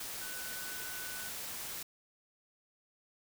sine tone in noise, 1497 Hz, F#6, 20 cents sharp, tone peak -46 dBFS, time 0.21-1.29 s, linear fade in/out 5 ms, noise white, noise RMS -42 dBFS, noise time 0-1.83 s, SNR -7 dB, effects none

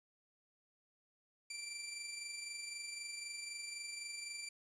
15% pulse tone with amplitude modulation, 2349 Hz, D7, in tune, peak -35 dBFS, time 1.5-4.49 s, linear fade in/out 5 ms, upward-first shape sine, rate 23.9 Hz, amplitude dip 40%, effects resampled to 22050 Hz + 11-bit

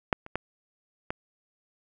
clicks, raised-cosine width 0.5 ms, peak -7 / -27 / -13 / -15 dBFS, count 4, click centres 0.128 / 0.264 / 0.356 / 1.105 s, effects none

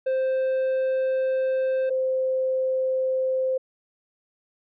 triangle / sine tone pair in turn, 523.3 / 520.9 Hz, C5 / C5, 0 / -8 cents, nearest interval unison, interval 8 cents, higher first, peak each -19 / -21 dBFS, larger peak first, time 0.06-1.9 / 1.9-3.58 s, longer first, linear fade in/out 10 ms, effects resampled to 8000 Hz

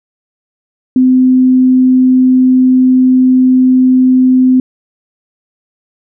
sine tone, 256.3 Hz, C4, 36 cents flat, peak -4 dBFS, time 0.96-4.6 s, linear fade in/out 2 ms, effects none

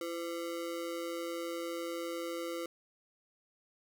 square ring-modulated tone, 423.3 Hz, G#4, 33 cents sharp, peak -34 dBFS, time 0.01-2.66 s, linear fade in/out 2 ms, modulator 85.9 Hz, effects none

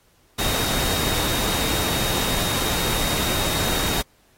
sine tone in noise, 3729 Hz, A#7, in tune, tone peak -29 dBFS, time 0.38-4.02 s, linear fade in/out 10 ms, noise pink, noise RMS -24 dBFS, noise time 0.38-4.02 s, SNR -8 dB, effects pink hiss -60 dBFS RMS until 4.37 s + AAC 48 kbps

